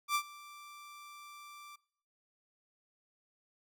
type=tone with ADSR envelope; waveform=sawtooth; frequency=1174.7 Hz; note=D6; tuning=in tune; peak=-24 dBFS; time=0.08-1.76 s; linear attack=70 ms; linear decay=74 ms; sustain=-22 dB; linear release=8 ms; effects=noise-tail reverb RT60 0.6 s tail -22 dB re dry